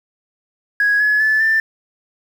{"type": "tone with pitch steps", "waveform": "sine", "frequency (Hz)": [1661.2, 1699, 1737.8, 1777.3], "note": ["G#6", "G#6", "A6", "A6"], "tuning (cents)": [0, 39, -22, 17], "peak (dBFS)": -11, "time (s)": [0.8, 1.6], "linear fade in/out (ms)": 2, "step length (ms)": 200, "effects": ["tanh soft clip ceiling -8 dBFS", "7-bit"]}